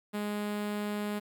sawtooth tone with notch filter, 207.7 Hz, G#3, in tune, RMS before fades -34 dBFS, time 0.13-1.2 s, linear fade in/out 20 ms, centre 6000 Hz, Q 1.4, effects 10-bit

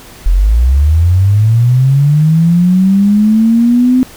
sine linear sweep, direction up, 40 to 258.1 Hz, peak -5 dBFS, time 0.26-4.03 s, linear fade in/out 0 ms, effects pink hiss -35 dBFS RMS until 4.16 s

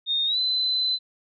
sine tone with pitch glide, 3678 to 4034 Hz, A#7 to B7, -24 to +36 cents, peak -21 dBFS, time 0.06-0.99 s, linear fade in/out 50 ms, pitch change +160 cents, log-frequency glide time 0.26-0.38 s, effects none

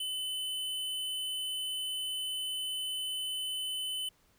square tone, 3025 Hz, F#7, 38 cents sharp, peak -34 dBFS, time 0-4.09 s, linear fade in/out 5 ms, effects pink hiss -68 dBFS RMS until 4.38 s

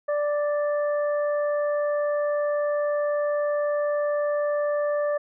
harmonic tone, 587.3 Hz, D5, in tune, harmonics 1 / 2 / 3, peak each -22 / -34 / -37 dBFS, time 0.08-5.18 s, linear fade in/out 10 ms, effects none

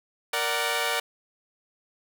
10% pulse chord, Bb augmented, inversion none, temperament equal with one note detuned, 466.2 / 587.3 / 747.7 Hz, Bb4 / D5 / F#5, 0 / 0 / +18 cents, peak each -21 dBFS, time 0.33-1 s, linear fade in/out 5 ms, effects none

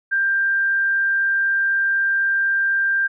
sine tone, 1586 Hz, G6, 20 cents sharp, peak -16 dBFS, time 0.11-3.08 s, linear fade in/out 20 ms, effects none

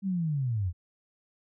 sine linear sweep, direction down, 200.2 to 81.8 Hz, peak -26 dBFS, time 0.02-0.73 s, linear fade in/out 50 ms, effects none

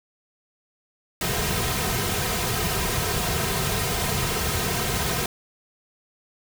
pink noise with comb filter, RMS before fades -25 dBFS, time 1.21-5.26 s, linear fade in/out 2 ms, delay 3.5 ms, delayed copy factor -0.7, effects none

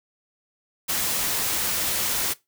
white noise with ADSR envelope, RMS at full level -23 dBFS, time 0.88-2.34 s, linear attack 20 ms, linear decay 11 ms, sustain -2 dB, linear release 18 ms, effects noise-tail reverb RT60 0.2 s tail -20 dB re dry

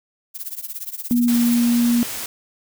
violet noise with tremolo, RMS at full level -27 dBFS, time 0.34-1.59 s, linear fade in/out 20 ms, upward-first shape triangle, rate 17 Hz, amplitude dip 95%
sine tone with pitch glide, 240 to 237.8 Hz, B3 to A#3, -49 to +35 cents, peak -14 dBFS, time 1.11-2.03 s, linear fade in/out 0 ms, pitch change -16 cents, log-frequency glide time 1.25-1.34 s
white noise, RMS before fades -29 dBFS, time 1.28-2.26 s, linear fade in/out 2 ms
effects none

